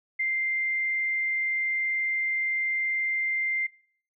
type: tone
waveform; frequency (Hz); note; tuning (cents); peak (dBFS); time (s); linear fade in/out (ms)
sine; 2093; C7; 0; -24; 0.19-3.67; 10
effects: noise-tail reverb RT60 0.6 s tail -25 dB re dry